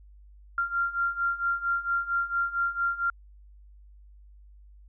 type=beating tone pair; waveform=sine; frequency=1384 / 1388.4 Hz; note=F6 / F6; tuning=-16 / -11 cents; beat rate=4.4 Hz; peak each=-30 / -27 dBFS; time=0.58-3.1 s; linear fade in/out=2 ms; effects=added 50 Hz sine -49 dBFS peak until 4.88 s